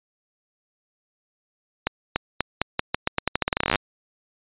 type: accelerating click train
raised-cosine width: 0.3 ms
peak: -4 dBFS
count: 24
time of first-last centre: 1.87-3.757 s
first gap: 290 ms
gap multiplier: 0.85
effects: resampled to 8000 Hz

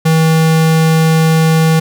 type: tone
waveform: square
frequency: 160.6 Hz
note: E3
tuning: 45 cents flat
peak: -8 dBFS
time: 0.05-1.8 s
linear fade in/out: 10 ms
effects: none

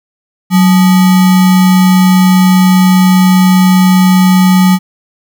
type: tone with sample-and-hold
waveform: sine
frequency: 185 Hz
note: F#3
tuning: in tune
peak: -3 dBFS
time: 0.5-4.79 s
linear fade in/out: 50 ms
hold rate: 1050 Hz
effects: none

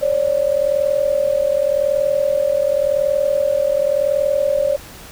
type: tone pair together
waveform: sine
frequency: 547 / 587.9 Hz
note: C#5 / D5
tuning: -23 / +2 cents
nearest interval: minor second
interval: 125 cents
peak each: -17 dBFS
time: 0.01-4.77 s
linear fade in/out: 20 ms
effects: pink hiss -38 dBFS RMS until 5.11 s

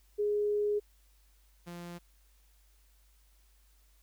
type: tone pair in turn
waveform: sine / sawtooth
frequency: 415.3 / 173.46 Hz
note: G#4 / F3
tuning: 0 / -11 cents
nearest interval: octave + minor third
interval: 1511 cents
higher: first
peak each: -27 / -38 dBFS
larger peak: first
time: 0.18-0.8 / 1.66-1.99 s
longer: first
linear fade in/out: 20 ms
effects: added 50 Hz sine -62 dBFS peak until 4.02 s + white hiss -70 dBFS RMS until 4.02 s

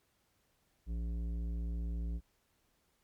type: tone with tanh clipping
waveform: sine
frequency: 57.4 Hz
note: A#1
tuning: 26 cents flat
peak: -36 dBFS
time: 0.86-2.21 s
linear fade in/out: 50 ms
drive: 12 dB
effects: pink hiss -75 dBFS RMS until 3.03 s + MP3 96 kbps

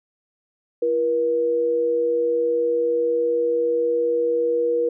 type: tone pair together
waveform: sine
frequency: 337.3 / 478.7 Hz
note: E4 / A#4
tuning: +40 / +46 cents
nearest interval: tritone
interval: 606 cents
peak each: -28 / -18 dBFS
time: 0.82-4.89 s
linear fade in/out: 5 ms
effects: none

